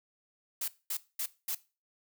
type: noise bursts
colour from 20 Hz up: blue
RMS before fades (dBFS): -34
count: 4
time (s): 0.61-1.55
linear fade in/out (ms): 5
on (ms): 70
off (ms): 220
effects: noise-tail reverb RT60 0.3 s tail -18 dB re dry